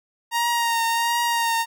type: tone with vibrato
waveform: sawtooth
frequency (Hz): 932.3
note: A#5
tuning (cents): 0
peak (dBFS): -16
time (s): 0.31-1.66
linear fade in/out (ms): 50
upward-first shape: triangle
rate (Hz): 1.4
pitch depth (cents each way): 32
effects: none